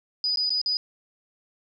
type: tone with dropouts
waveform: sine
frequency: 4957 Hz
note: D#8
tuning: 7 cents flat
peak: -22 dBFS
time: 0.24-0.77 s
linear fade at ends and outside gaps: 1 ms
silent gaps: 0.359-0.372 / 0.494-0.504 / 0.615-0.66 s
effects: none